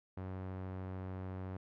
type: tone with low-pass filter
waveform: sawtooth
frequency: 93.6 Hz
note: F#2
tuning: 20 cents sharp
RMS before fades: -43 dBFS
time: 0.17-1.57 s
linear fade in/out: 5 ms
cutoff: 1400 Hz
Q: 0.71
effects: none